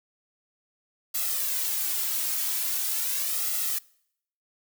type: noise with flanger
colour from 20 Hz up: blue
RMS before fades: -28 dBFS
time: 1.14-3.79 s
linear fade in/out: 10 ms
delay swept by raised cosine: 1.5 to 3.2 ms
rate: 0.42 Hz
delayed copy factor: +0.7
effects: noise-tail reverb RT60 0.7 s tail -24 dB re dry